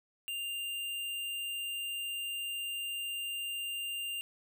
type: tone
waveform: square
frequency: 2794 Hz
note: F7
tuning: in tune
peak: -36 dBFS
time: 0.28-4.21 s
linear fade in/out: 0 ms
effects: none